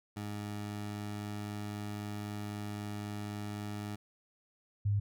20% pulse / sine tone pair in turn, 103.83 / 101.99 Hz, G#2 / G#2, 0 / -31 cents, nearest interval unison, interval 31 cents, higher first, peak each -33 / -27 dBFS, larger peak second, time 0.16-3.96 / 4.85-5 s, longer first, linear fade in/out 10 ms, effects none

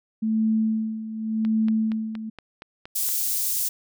sine tone with tremolo, 220 Hz, A3, in tune, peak -18 dBFS, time 0.22-2.3 s, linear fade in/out 10 ms, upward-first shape sine, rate 0.88 Hz, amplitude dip 75%
click train, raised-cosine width 0.3 ms, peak -23 dBFS, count 8, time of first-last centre 1.45-3.089 s, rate 4.27 Hz
white high-pass noise, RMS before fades -25 dBFS, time 2.95-3.69 s, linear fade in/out 10 ms, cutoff 7000 Hz, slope 12 dB/octave
effects none

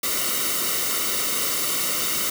white noise with comb filter, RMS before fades -24 dBFS, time 0.03-2.3 s, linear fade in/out 5 ms, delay 1.2 ms, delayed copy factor -0.7, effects none

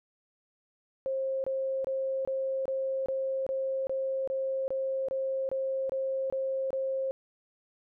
sine tone bursts, 533 Hz, C5, 32 cents sharp, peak -28 dBFS, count 15, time 1.06-7.11 s, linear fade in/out 0 ms, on 380 ms, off 25 ms, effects none

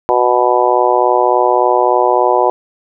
harmonic tone, 123.47 Hz, B2, in tune, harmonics 3 / 4 / 5 / 6 / 7 / 8, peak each -16 / -16 / -16 / -16 / -16 / -16 dBFS, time 0.09-2.5 s, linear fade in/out 0 ms, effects none

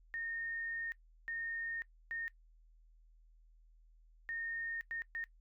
sine tone bursts at uneven times, 1837 Hz, A#6, 26 cents flat, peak -38 dBFS, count 6, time 0.14-0.92 / 1.28-1.82 / 2.11-2.28 / 4.29-4.81 / 4.91-5.02 / 5.15-5.24 s, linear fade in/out 0 ms, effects noise-tail reverb RT60 0.1 s tail -19 dB re dry + added 40 Hz sine -61 dBFS peak until 5.4 s

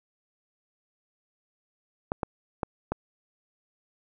clicks, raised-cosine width 1 ms, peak -13 dBFS, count 4, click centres 2.119 / 2.232 / 2.632 / 2.92 s, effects none

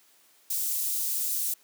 white high-pass noise, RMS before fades -29 dBFS, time 0.5-1.54 s, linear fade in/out 5 ms, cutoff 7300 Hz, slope 12 dB/octave, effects white hiss -61 dBFS RMS until 1.63 s + high-pass 200 Hz 12 dB/octave

